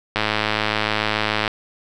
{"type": "click train", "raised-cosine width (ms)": 0.3, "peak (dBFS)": -3, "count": 142, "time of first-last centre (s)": [0.16, 1.478], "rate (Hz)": 107, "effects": []}